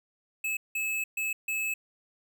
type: tone bursts at uneven times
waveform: square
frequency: 2597 Hz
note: E7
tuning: 26 cents flat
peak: -29 dBFS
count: 4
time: 0.44-0.57 / 0.75-1.04 / 1.17-1.33 / 1.48-1.74 s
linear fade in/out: 5 ms
effects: none